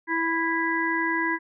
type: harmonic tone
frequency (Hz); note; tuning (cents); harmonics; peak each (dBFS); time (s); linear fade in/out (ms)
329.6; E4; 0; 1 / 3 / 5 / 6; -28 / -28 / -28 / -28; 0.07-1.39; 50
effects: none